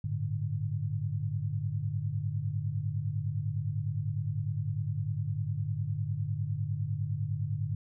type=chord; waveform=sine; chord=G suspended second; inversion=none; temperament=equal with one note detuned; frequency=100.12 / 110 / 146.83 Hz; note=G2 / A2 / D3; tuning=+37 / 0 / 0 cents; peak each=-34 dBFS; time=0.04-7.75 s; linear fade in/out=5 ms; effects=none